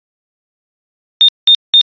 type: tone bursts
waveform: sine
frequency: 3645 Hz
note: A#7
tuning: 40 cents flat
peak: -3 dBFS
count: 3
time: 1.21-1.812 s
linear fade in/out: 0 ms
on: 74 ms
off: 190 ms
effects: resampled to 11025 Hz